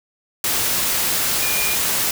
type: tone in noise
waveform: sine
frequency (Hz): 2424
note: D#7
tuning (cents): -46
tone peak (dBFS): -25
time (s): 1.42-1.75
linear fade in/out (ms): 2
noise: white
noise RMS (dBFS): -20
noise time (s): 0.44-2.11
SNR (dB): -8
effects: none